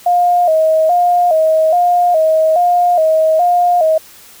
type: tone with vibrato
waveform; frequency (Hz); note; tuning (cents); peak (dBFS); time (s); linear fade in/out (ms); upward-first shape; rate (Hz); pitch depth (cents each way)
sine; 670; E5; +28; -8; 0.06-3.98; 5; square; 1.2; 95
effects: white hiss -40 dBFS RMS until 4.4 s